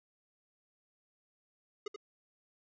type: tone with echo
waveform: square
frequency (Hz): 415.3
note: G#4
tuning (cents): 0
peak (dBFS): -37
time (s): 1.86-1.88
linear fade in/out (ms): 5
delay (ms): 82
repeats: 1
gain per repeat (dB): -5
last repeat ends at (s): 1.962
effects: resampled to 16000 Hz